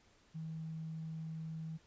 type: tone with tanh clipping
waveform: triangle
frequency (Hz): 160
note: D#3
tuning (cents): +49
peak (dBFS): -40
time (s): 0.34-1.78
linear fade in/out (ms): 20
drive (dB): 2
effects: pink hiss -68 dBFS RMS until 1.86 s + resampled to 16000 Hz